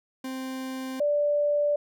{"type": "tone pair in turn", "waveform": ["40% pulse", "sine"], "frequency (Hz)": [261.5, 585.6], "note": ["C4", "D5"], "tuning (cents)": [-1, -5], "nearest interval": "octave + major second", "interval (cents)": 1396, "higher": "second", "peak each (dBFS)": [-31, -21], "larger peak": "second", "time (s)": [[0.24, 1], [1, 1.76]], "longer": "neither", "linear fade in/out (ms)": 5, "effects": []}